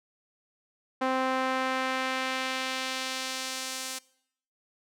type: tone with band-pass filter sweep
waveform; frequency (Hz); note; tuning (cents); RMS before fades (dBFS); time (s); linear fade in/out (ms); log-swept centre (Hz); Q
sawtooth; 260.7; C4; -6; -31; 1.01-3.99; 10; 940 to 7800; 0.83
effects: noise-tail reverb RT60 0.7 s tail -22 dB re dry